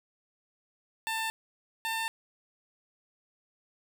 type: tone pair in turn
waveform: 15% pulse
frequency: 892 / 897.7 Hz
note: A5 / A5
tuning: +23 / +34 cents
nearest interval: unison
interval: 11 cents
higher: second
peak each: -24 dBFS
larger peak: neither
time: 1.07-1.3 / 1.85-2.08 s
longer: neither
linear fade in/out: 0 ms
effects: none